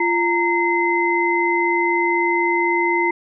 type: tone cluster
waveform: sine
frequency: 345.8 / 924 / 2058 Hz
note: F4 / A#5 / C7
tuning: -17 / -16 / -29 cents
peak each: -20 dBFS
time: 0-3.11 s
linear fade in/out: 5 ms
effects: none